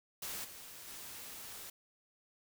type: noise with level steps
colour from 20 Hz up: white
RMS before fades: -42 / -51 / -48 dBFS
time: 0.22-1.7 s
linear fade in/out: 5 ms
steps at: 0.44 / 0.87 s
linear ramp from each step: 10 ms
effects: none